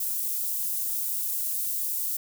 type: high-pass noise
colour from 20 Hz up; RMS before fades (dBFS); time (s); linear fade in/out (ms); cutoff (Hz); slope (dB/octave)
white; -29; 0-2.17; 5; 11000; 12
effects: none